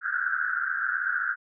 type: band-pass noise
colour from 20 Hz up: pink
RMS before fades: -28 dBFS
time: 0.01-1.36 s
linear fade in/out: 50 ms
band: 1400 to 1600 Hz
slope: 96 dB/octave
effects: none